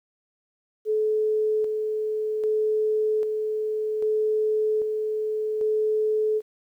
sine tone with tremolo, 430.8 Hz, A4, 37 cents flat, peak -20 dBFS, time 0.85-6.42 s, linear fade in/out 50 ms, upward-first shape square, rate 0.63 Hz, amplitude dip 35%, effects 10-bit

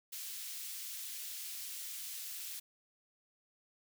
white high-pass noise, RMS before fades -44 dBFS, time 0.12-2.6 s, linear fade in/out 10 ms, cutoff 2700 Hz, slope 12 dB/octave, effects none

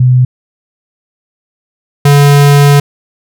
sine / square tone pair in turn, 126.4 / 143.07 Hz, B2 / D3, +41 / -45 cents, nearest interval major second, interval 214 cents, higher second, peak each -3 dBFS, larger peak neither, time 0-0.25 / 2.05-2.8 s, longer second, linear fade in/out 5 ms, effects none

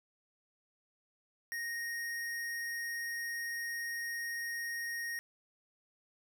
square tone, 1864.7 Hz, A#6, in tune, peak -37 dBFS, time 1.52-5.19 s, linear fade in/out 0 ms, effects none

